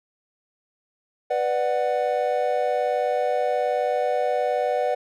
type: chord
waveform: triangle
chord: B minor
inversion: none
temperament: just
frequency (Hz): 493.9 / 592.7 / 740.8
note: B4 / D5 / F#5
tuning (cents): 0 / +16 / +2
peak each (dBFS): -23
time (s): 1.3-4.95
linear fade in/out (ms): 10
effects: none